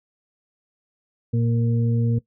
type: harmonic tone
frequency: 116.54 Hz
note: A#2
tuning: in tune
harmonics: 1 / 2 / 4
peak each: -19 / -25 / -31 dBFS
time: 1.33-2.19 s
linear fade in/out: 10 ms
effects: noise-tail reverb RT60 0.1 s tail -18 dB re dry